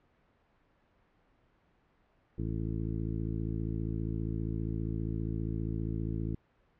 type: harmonic tone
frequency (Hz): 55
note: A1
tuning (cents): 0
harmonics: 1 / 2 / 3 / 4 / 5 / 6 / 7 / 8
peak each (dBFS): -37 / -36 / -38 / -43 / -42 / -41 / -54 / -51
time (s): 2.38-6.35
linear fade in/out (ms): 5
effects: pink hiss -69 dBFS RMS until 6.79 s + low-pass 2000 Hz 12 dB/octave